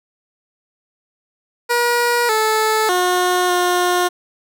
15% pulse tone with pitch steps, 479 / 435.8 / 361.1 / 357.3 Hz, A#4 / A4 / F#4 / F4, +47 / -17 / -42 / +40 cents, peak -8 dBFS, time 1.69-4.09 s, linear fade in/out 20 ms, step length 600 ms, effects none

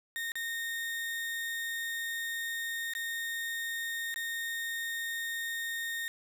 35% pulse tone with dropouts, 1843 Hz, A#6, 20 cents flat, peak -32 dBFS, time 0.16-6.08 s, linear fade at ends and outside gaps 0 ms, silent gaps 0.319-0.355 / 2.936-2.951 / 4.142-4.16 s, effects none

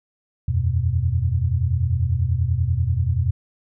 sine chord, E suspended second, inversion none, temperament just, 82.41 / 92.71 / 123.61 Hz, E2 / F#2 / B2, 0 / +4 / +2 cents, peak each -22 dBFS, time 0.48-3.31 s, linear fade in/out 5 ms, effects none

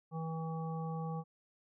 harmonic tone, 161.8 Hz, E3, 32 cents flat, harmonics 1 / 3 / 5 / 7, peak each -37 / -46 / -45 / -49 dBFS, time 0.11-1.24 s, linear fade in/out 50 ms, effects none

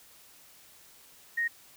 sine tone, 1864.7 Hz, A#6, in tune, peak -26 dBFS, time 1.37-1.48 s, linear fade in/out 10 ms, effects white hiss -56 dBFS RMS until 1.76 s

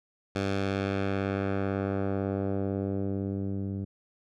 10% pulse tone with low-pass filter sweep, 98 Hz, G2, in tune, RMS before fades -30 dBFS, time 0.35-3.85 s, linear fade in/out 10 ms, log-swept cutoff 5500 to 200 Hz, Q 0.79, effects none

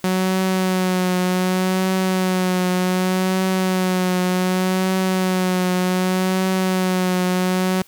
sawtooth tone with vibrato, 185 Hz, F#3, in tune, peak -13 dBFS, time 0.04-7.82 s, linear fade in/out 2 ms, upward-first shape triangle, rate 0.66 Hz, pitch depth 31 cents each way, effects white hiss -51 dBFS RMS until 7.87 s

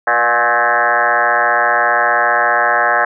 sine tone with frequency modulation, 1185 Hz, D6, 15 cents sharp, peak -10 dBFS, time 0.07-3.05 s, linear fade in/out 5 ms, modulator 117 Hz, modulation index 5.2, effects none

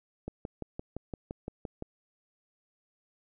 click train, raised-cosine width 2 ms, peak -23 dBFS, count 10, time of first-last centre 0.28-1.824 s, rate 5.83 Hz, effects none

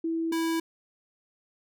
sine / square tone pair in turn, 328.1 / 328.1 Hz, E4 / E4, -8 / -8 cents, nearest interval unison, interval 0 cents, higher neither, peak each -26 dBFS, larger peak neither, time 0.04-0.32 / 0.32-0.6 s, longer neither, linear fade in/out 5 ms, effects none

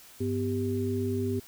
sine tone cluster, 100.1 / 249.3 / 392.3 Hz, G2 / B3 / G4, +37 / +16 / +1 cents, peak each -31 dBFS, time 0.2-1.4 s, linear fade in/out 10 ms, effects white hiss -52 dBFS RMS until 1.47 s

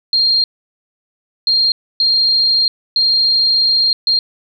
sine tone bursts at uneven times, 4209 Hz, C8, 9 cents sharp, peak -10 dBFS, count 5, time 0.13-0.44 / 1.47-1.72 / 2-2.68 / 2.96-3.93 / 4.07-4.19 s, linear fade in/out 2 ms, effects none

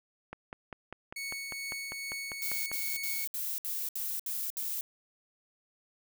click train, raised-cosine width 0.5 ms, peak -25 dBFS, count 13, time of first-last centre 0.33-2.716 s, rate 5.03 Hz
sawtooth tone with tremolo, 2217 Hz, C#7, in tune, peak -32 dBFS, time 1.16-3.25 s, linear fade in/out 5 ms, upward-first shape triangle, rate 2.3 Hz, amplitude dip 30%
violet noise bursts, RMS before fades -35 dBFS, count 8, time 2.42-4.809 s, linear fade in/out 0 ms, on 240 ms, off 67 ms
effects none

